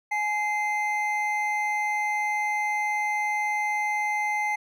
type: tone pair together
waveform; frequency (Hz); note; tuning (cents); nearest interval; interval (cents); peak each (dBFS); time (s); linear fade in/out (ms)
triangle; 840.9 / 2079; G#5 / C7; +21 / -12; octave + major third; 1567; -25; 0.11-4.56; 10
effects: none